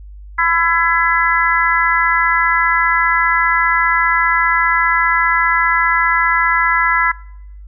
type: harmonic tone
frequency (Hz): 335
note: E4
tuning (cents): +28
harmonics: 3 / 4 / 5 / 6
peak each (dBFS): -17 / -17 / -17 / -17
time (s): 0.38-7.12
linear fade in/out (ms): 10
effects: noise-tail reverb RT60 0.9 s tail -25 dB re dry + added 50 Hz sine -32 dBFS peak until 7.67 s